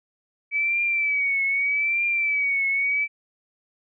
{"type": "tone with vibrato", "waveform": "sine", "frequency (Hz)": 2287, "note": "D7", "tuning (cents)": -47, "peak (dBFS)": -20, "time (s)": [0.51, 3.08], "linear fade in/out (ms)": 50, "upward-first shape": "triangle", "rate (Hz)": 0.81, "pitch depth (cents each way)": 82, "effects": []}